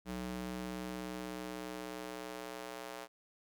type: tone with high-pass filter sweep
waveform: square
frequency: 61.74 Hz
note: B1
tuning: in tune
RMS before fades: -43 dBFS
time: 0.05-3.08 s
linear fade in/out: 50 ms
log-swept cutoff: 150 to 570 Hz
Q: 1.1
effects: none